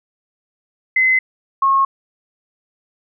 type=tone pair in turn; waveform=sine; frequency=2046 / 1086.4 Hz; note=C7 / C#6; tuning=-39 / -35 cents; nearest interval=major seventh; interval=1096 cents; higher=first; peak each=-11 dBFS; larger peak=neither; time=0.96-1.19 / 1.62-1.85 s; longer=neither; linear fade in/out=5 ms; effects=none